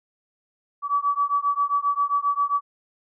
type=beating tone pair; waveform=sine; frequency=1142 / 1149.5 Hz; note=D6 / D6; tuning=-49 / -37 cents; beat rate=7.5 Hz; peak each=-23 dBFS; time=0.82-2.61 s; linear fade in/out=50 ms; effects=none